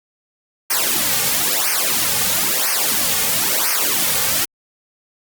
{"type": "noise with flanger", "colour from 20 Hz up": "white", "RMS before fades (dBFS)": -18, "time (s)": [0.7, 4.45], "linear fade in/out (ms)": 5, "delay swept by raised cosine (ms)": [0.26, 3.06], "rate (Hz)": 1, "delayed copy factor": -1, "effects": ["Opus 48 kbps"]}